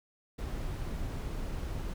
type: noise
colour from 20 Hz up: brown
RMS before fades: -36 dBFS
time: 0.38-1.94 s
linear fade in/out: 10 ms
effects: none